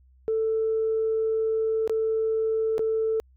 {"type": "tone with dropouts", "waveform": "sine", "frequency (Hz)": 442.9, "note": "A4", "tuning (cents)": 11, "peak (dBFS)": -21, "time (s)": [0.28, 3.2], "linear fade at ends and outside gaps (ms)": 0, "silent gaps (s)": [[1.876, 1.896], [2.781, 2.793]], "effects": ["tanh soft clip ceiling -17 dBFS", "added 64 Hz sine -54 dBFS peak until 3.36 s"]}